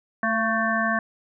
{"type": "harmonic tone with a mistuned harmonic", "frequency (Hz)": 221.9, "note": "A3", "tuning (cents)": 15, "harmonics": [1, 3, 5, 7, 8], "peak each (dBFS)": [-27, -27, -27, -27, -27], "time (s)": [0.23, 0.99], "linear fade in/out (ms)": 2, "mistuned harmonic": 3, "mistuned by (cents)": 35, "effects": []}